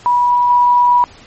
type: tone with level steps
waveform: sine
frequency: 975 Hz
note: B5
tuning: 23 cents flat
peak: -9 / -7 dBFS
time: 0.06-1.04 s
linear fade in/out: 0 ms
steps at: 0.5 s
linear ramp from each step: 2 ms
effects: pink hiss -41 dBFS RMS until 1.26 s + MP3 32 kbps